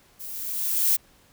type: noise with level ramp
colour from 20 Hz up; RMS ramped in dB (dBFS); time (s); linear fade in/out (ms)
violet; -38 to -19; 0.19-0.97; 20
effects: pink hiss -58 dBFS RMS until 1.32 s